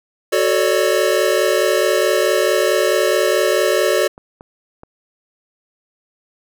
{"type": "chord", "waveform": "square", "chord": "D major seventh", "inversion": "first", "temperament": "equal with one note detuned", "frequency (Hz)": [370, 440, 554.4, 599], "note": ["F#4", "A4", "C#5", "D5"], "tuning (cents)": [0, 0, 0, 34], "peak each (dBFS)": -20, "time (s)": [0.32, 4.08], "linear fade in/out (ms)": 10}
{"type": "clicks", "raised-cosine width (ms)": 1, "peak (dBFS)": -24, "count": 3, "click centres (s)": [4.179, 4.409, 4.834]}
{"effects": []}